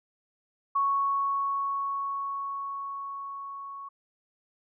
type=tone with level ramp; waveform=sine; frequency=1108.7 Hz; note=C#6; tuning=in tune; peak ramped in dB=-22 to -38 dBFS; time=0.75-3.89 s; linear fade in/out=10 ms; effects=none